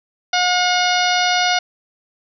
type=harmonic tone with a mistuned harmonic; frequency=721 Hz; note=F#5; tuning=45 cents flat; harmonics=1 / 2 / 3 / 4 / 5 / 6 / 7 / 8; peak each=-18 / -21 / -23 / -24 / -25 / -26 / -26 / -27 dBFS; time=0.33-1.59 s; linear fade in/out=5 ms; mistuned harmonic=7; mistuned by=-29 cents; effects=none